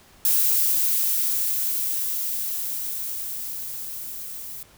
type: noise with level ramp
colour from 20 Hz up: violet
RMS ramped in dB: -19 to -36 dBFS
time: 0.25-4.63 s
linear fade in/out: 2 ms
effects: pink hiss -53 dBFS RMS until 4.77 s